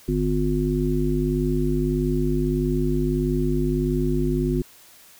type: harmonic tone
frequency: 50.8 Hz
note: G#1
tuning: 38 cents flat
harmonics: 1 / 3 / 5 / 7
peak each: -25 / -25 / -25 / -25 dBFS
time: 0.08-4.62 s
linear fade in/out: 5 ms
effects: white hiss -50 dBFS RMS until 5.19 s